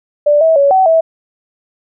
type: tone with pitch steps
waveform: sine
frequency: 588 / 647 / 562 / 758 / 651 Hz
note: D5 / E5 / C#5 / F#5 / E5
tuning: +2 / -32 / +24 / +42 / -22 cents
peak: -6 dBFS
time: 0.26-1.01 s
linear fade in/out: 10 ms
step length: 150 ms
effects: none